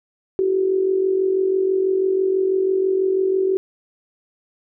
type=tone with amplitude modulation; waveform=sine; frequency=380.1 Hz; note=F#4; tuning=47 cents sharp; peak=-13 dBFS; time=0.39-3.57 s; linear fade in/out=0 ms; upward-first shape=sine; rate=46.1 Hz; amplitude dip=60%; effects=none